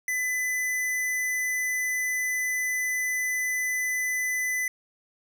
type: tone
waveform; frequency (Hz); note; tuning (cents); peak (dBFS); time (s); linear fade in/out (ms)
square; 2006; B6; +26; -26; 0.08-4.68; 2
effects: none